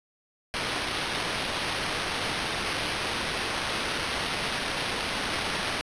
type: noise with sample-and-hold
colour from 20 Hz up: white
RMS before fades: -30 dBFS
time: 0.54-5.81 s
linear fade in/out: 0 ms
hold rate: 7350 Hz
effects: resampled to 22050 Hz